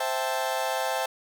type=chord; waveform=35% pulse; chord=A minor seventh; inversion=first; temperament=equal; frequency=523.3 / 659.3 / 784 / 880 Hz; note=C5 / E5 / G5 / A5; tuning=0 / 0 / 0 / 0 cents; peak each=-30 dBFS; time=0-1.06 s; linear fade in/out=5 ms; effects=none